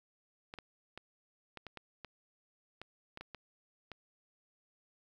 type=clicks; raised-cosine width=0.3 ms; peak=-29 dBFS; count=12; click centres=0.539 / 0.587 / 0.976 / 1.573 / 1.667 / 1.773 / 2.047 / 2.816 / 3.174 / 3.21 / 3.347 / 3.917 s; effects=10-bit